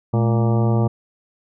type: harmonic tone with a mistuned harmonic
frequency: 116.54 Hz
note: A#2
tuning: in tune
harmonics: 1 / 2 / 3 / 4 / 5 / 6 / 7 / 8 / 10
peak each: -16 / -22 / -26 / -28 / -30 / -32 / -33 / -34 / -36 dBFS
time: 0.13-0.88 s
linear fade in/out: 10 ms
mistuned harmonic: 2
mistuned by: -120 cents
effects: none